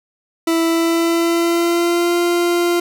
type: tone with pitch glide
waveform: 40% pulse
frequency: 330 to 347 Hz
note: E4 to F4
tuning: +2 to -11 cents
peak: -13 dBFS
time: 0.47-2.8 s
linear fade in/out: 5 ms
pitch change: +87 cents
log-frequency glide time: 0.63-2.17 s
effects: none